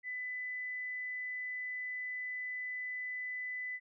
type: tone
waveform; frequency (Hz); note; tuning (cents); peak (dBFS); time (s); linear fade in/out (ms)
sine; 2000; B6; +21; -37; 0.03-3.8; 50
effects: none